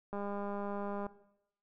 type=click train; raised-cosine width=1 ms; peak=-27 dBFS; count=190; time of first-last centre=0.13-1.066 s; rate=202 Hz; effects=noise-tail reverb RT60 0.8 s tail -17 dB re dry